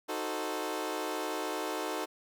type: chord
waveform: 20% pulse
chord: D# diminished seventh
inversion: none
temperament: equal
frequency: 311.1 / 370 / 440 / 523.3 Hz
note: D#4 / F#4 / A4 / C5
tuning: 0 / 0 / 0 / 0 cents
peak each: -33 / -34 / -33 / -36 dBFS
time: 0.08-2.06 s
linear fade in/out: 20 ms
effects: none